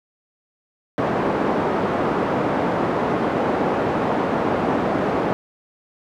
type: band-pass noise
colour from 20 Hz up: pink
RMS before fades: -21 dBFS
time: 0.98-5.33 s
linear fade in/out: 0 ms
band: 230 to 990 Hz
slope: 12 dB/octave
effects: none